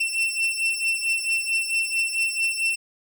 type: beating tone pair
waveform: 40% pulse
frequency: 2692 / 2696.5 Hz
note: E7 / E7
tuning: +36 / +39 cents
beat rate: 4.5 Hz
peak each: -23 / -25 dBFS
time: 0-2.76 s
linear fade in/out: 10 ms
effects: none